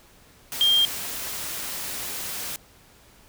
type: tone in noise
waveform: sine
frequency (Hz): 3200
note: G7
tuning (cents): +35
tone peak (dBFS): -16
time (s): 0.61-0.85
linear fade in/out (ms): 0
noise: white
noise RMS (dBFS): -32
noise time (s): 0.52-2.56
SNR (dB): +13
effects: pink hiss -54 dBFS RMS until 3.28 s